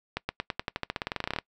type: accelerating click train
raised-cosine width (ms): 0.3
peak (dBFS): -13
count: 21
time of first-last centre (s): 0.17-1.387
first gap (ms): 120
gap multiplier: 0.92
effects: noise-tail reverb RT60 0.1 s tail -23 dB re dry